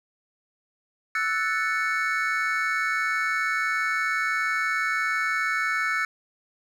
triangle chord, F# minor seventh, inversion third, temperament equal, 1318.5 / 1480 / 1760 / 2217 Hz, E6 / F#6 / A6 / C#7, 0 / 0 / 0 / 0 cents, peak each -27 dBFS, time 1.15-6.05 s, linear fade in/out 2 ms, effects none

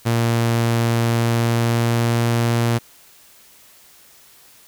sawtooth tone with pitch glide, 116.4 to 117.41 Hz, A#2 to A#2, -2 to +13 cents, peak -12 dBFS, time 0.05-2.79 s, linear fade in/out 20 ms, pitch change +15 cents, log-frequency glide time 1.02-2.27 s, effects white hiss -49 dBFS RMS until 4.67 s

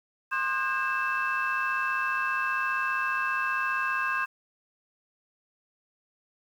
sine tone cluster, 1058 / 1217 / 1496 / 1611 / 2639 Hz, C6 / D#6 / F#6 / G6 / E7, +19 / -39 / +19 / +47 / +1 cents, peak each -30 / -34 / -37 / -28 / -33 dBFS, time 0.31-4.26 s, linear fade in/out 20 ms, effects tanh soft clip ceiling -18 dBFS + 9-bit

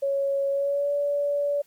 sine tone with pitch glide, 554 to 574.5 Hz, C#5 to D5, -1 to -38 cents, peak -22 dBFS, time 0.02-1.62 s, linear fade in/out 10 ms, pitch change +63 cents, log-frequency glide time 0.5-0.92 s, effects white hiss -62 dBFS RMS until 1.66 s + Opus 48 kbps

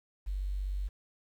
sine tone with quantisation, 48.06 Hz, G1, 34 cents flat, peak -31 dBFS, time 0.26-0.89 s, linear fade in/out 20 ms, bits 10, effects none

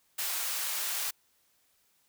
white high-pass noise, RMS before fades -33 dBFS, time 0.18-1.11 s, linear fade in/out 10 ms, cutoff 730 Hz, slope 12 dB/octave, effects white hiss -70 dBFS RMS until 2.08 s

